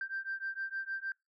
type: beating tone pair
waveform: sine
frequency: 1568 / 1574.5 Hz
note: G6 / G6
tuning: 0 / +7 cents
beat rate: 6.5 Hz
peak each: -38 / -38 dBFS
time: 0.01-1.12 s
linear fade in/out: 2 ms
effects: noise-tail reverb RT60 0.2 s tail -25 dB re dry + tanh soft clip ceiling -29 dBFS